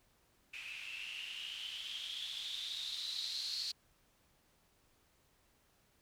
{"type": "noise with low-pass filter sweep", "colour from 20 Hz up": "violet", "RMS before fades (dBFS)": -43, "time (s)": [0.53, 3.72], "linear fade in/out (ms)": 10, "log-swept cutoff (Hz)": [2500, 4400], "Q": 9.8, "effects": ["pink hiss -72 dBFS RMS until 6.01 s"]}